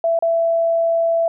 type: tone with dropouts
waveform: sine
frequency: 666 Hz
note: E5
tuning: 18 cents sharp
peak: -14 dBFS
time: 0.04-1.28 s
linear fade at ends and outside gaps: 2 ms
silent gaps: 0.19-0.224 s
effects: none